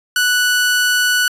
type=tone; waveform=sawtooth; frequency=1480 Hz; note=F#6; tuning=in tune; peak=-9 dBFS; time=0.16-1.28 s; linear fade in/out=2 ms; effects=resampled to 32000 Hz